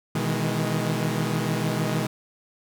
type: chord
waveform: sawtooth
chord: E major seventh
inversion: second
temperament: equal with one note detuned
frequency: 123.47 / 155.56 / 162.17 / 207.7 Hz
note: B2 / D#3 / E3 / G#3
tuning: 0 / 0 / -28 / 0 cents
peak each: -25 dBFS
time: 0.15-2.07 s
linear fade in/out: 5 ms
effects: none